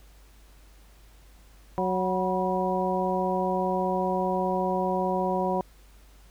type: harmonic tone with a mistuned harmonic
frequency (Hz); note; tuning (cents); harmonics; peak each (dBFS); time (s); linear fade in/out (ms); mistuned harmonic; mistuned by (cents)
185; F#3; 0; 1 / 2 / 3 / 4 / 5; -30 / -30 / -30 / -30 / -30; 1.78-5.61; 0; 5; +76
effects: added 50 Hz sine -51 dBFS peak until 6.3 s + pink hiss -59 dBFS RMS until 6.3 s